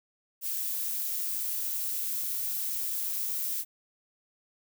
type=noise; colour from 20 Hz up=violet; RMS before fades=-32 dBFS; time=0.41-3.65 s; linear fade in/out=50 ms; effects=none